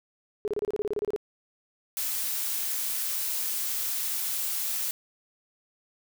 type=tone bursts; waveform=sine; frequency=416.8 Hz; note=G#4; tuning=6 cents sharp; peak=-25 dBFS; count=13; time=0.45-1.162 s; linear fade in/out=0 ms; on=28 ms; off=29 ms
type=noise; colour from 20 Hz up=blue; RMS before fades=-30 dBFS; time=1.97-4.91 s; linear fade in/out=0 ms
effects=none